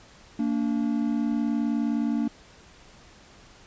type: tone pair together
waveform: triangle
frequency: 229 / 288.5 Hz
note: A#3 / D4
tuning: -31 / -31 cents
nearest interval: major third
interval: 400 cents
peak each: -23 / -25 dBFS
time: 0.39-2.28 s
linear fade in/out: 5 ms
effects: pink hiss -52 dBFS RMS until 3.66 s + resampled to 16000 Hz